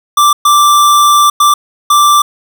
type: tone bursts at uneven times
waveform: square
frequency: 1174.7 Hz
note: D6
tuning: in tune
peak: -5 dBFS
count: 4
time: 0.17-0.33 / 0.45-1.3 / 1.4-1.54 / 1.9-2.22 s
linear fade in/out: 5 ms
effects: none